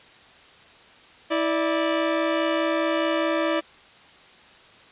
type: tone pair together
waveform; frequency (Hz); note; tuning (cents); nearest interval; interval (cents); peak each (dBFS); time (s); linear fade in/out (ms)
sawtooth; 325.7 / 586.6; E4 / D5; -21 / -2; minor seventh; 1019; -20; 1.3-3.61; 20
effects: white hiss -50 dBFS RMS until 4.91 s + resampled to 8000 Hz